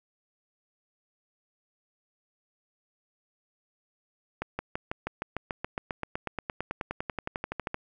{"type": "accelerating click train", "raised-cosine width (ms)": 0.5, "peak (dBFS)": -16, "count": 30, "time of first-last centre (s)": [4.42, 7.744], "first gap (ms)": 170, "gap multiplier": 0.97, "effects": []}